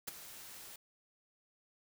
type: noise with ADSR envelope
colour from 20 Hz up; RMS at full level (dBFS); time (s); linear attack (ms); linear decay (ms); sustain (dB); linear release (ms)
white; -38; 0.07-0.76; 12; 15; -13; 4
effects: none